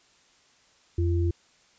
sine tone pair together, 85.92 / 342.8 Hz, F2 / F4, -28 / -32 cents, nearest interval 2 octaves, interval 2396 cents, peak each -22 / -29 dBFS, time 0.98-1.31 s, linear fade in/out 5 ms, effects white hiss -61 dBFS RMS until 1.78 s + resampled to 16000 Hz

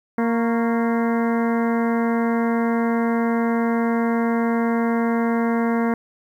harmonic tone with a mistuned harmonic, 231.9 Hz, A#3, 9 cents flat, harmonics 1 / 2 / 3 / 4 / 5 / 6 / 7 / 8 / 9, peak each -19 / -25 / -29 / -31 / -33 / -35 / -36 / -37 / -38 dBFS, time 0.18-5.94 s, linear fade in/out 2 ms, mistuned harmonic 5, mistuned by -68 cents, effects 9-bit

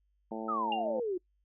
harmonic tone, 111 Hz, A2, 16 cents sharp, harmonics 2 / 3 / 4 / 5 / 6 / 7 / 8, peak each -40 / -42 / -43 / -44 / -45 / -45 / -46 dBFS, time 0.31-1 s, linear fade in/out 5 ms
sine exponential sweep, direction down, 1318.5 to 347.6 Hz, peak -30 dBFS, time 0.48-1.18 s, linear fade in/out 10 ms
sine tone with exponential decay, 2794 Hz, F7, in tune, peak -31 dBFS, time 0.72-0.86 s, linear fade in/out 2 ms, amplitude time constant 30 ms
effects noise-tail reverb RT60 0.1 s tail -24 dB re dry + added 50 Hz sine -70 dBFS peak until 1.44 s

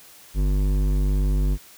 sine tone with hard clipping, 49 Hz, G1, in tune, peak -20 dBFS, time 0.34-1.58 s, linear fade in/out 50 ms, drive 13 dB, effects white hiss -48 dBFS RMS until 1.77 s

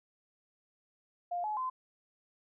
sine tone with pitch steps, 703 / 850.6 / 1029.3 Hz, F5 / G#5 / C6, +11 / +41 / -29 cents, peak -32 dBFS, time 1.31-1.7 s, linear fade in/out 10 ms, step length 130 ms, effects none

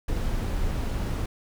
brown noise, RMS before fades -27 dBFS, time 0.08-1.26 s, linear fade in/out 5 ms, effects none

